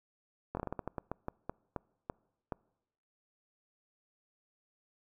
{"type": "slowing click train", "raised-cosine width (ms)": 1, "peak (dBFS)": -22, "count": 15, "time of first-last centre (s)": [0.55, 2.522], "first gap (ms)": 21, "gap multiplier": 1.26, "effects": ["noise-tail reverb RT60 0.9 s tail -26 dB re dry"]}